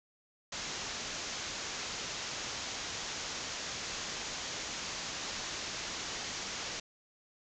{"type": "low-pass noise", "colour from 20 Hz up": "white", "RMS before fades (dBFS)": -40, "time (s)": [0.52, 6.8], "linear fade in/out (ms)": 5, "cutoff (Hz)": 7100, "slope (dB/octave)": 96, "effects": []}